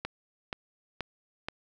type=click train; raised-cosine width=0.3 ms; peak=-17 dBFS; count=4; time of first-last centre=0.05-1.485 s; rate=2.09 Hz; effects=none